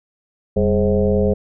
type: tone with frequency modulation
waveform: sine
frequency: 307.3 Hz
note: D#4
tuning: 21 cents flat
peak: -13 dBFS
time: 0.56-1.34 s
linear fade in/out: 10 ms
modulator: 110 Hz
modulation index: 2.4
effects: none